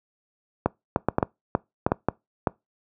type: clicks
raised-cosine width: 1 ms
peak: -5 dBFS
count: 10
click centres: 0.66 / 0.961 / 1.086 / 1.184 / 1.228 / 1.551 / 1.865 / 1.919 / 2.086 / 2.472 s
effects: noise-tail reverb RT60 0.2 s tail -24 dB re dry + high-pass 80 Hz 12 dB/octave